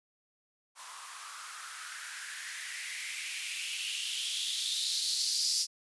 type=noise with band-pass filter sweep; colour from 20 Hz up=violet; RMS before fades=-36 dBFS; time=0.75-5.67 s; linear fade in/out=50 ms; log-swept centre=990 to 5100 Hz; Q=4.7; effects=resampled to 24000 Hz